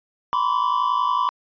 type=tone cluster; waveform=triangle; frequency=982 / 1033 / 1150 Hz; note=B5 / C6 / D6; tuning=-10 / -22 / -37 cents; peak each=-21 dBFS; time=0.33-1.29 s; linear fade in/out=0 ms; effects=resampled to 11025 Hz